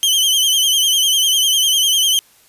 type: tone with vibrato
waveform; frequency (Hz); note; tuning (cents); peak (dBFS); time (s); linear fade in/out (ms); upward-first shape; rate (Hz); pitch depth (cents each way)
sawtooth; 3108; G7; -16; -9; 0.03-2.19; 0; sine; 10; 75
effects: white hiss -51 dBFS RMS until 2.48 s + resampled to 32000 Hz